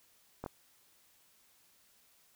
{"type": "clicks", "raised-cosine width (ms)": 1, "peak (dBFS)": -25, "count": 2, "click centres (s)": [0.44, 0.462], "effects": ["white hiss -67 dBFS RMS until 2.35 s"]}